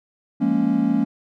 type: chord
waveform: triangle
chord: Bb minor seventh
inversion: second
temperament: equal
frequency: 174.61 / 207.7 / 233.1 / 277.2 Hz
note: F3 / Ab3 / Bb3 / Db4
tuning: 0 / 0 / 0 / 0 cents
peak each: -25 / -21 / -19 / -19 dBFS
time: 0.4-1.05 s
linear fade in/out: 20 ms
effects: none